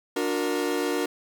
40% pulse chord, D augmented, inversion none, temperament equal with one note detuned, 293.7 / 361.8 / 466.2 Hz, D4 / F#4 / A#4, 0 / -39 / 0 cents, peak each -28 dBFS, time 0.16-1.06 s, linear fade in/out 5 ms, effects none

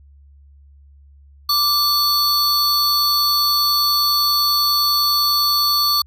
square tone pair together, 1174.7 / 4435 Hz, D6 / C#8, 0 / 0 cents, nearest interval octave + major seventh, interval 2300 cents, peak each -21 / -16 dBFS, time 1.49-6.02 s, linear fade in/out 5 ms, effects added 70 Hz sine -44 dBFS peak until 6.06 s

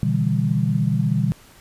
sine chord, E minor seventh, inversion second, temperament just, 123.61 / 148.33 / 164.81 / 197.78 Hz, B2 / D3 / E3 / G3, +2 / +18 / 0 / +16 cents, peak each -22 / -22 / -24 / -23 dBFS, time 0.03-1.32 s, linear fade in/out 0 ms, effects pink hiss -49 dBFS RMS until 1.6 s + resampled to 32000 Hz

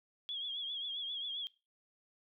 sine tone with vibrato, 3322 Hz, G#7, in tune, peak -37 dBFS, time 0.29-1.47 s, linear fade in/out 0 ms, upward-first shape triangle, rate 7.5 Hz, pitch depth 82 cents each way, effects noise-tail reverb RT60 0.3 s tail -21 dB re dry

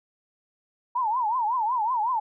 sine tone with vibrato, 932.3 Hz, A#5, in tune, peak -22 dBFS, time 0.95-2.2 s, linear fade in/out 10 ms, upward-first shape triangle, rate 5.4 Hz, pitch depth 220 cents each way, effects none

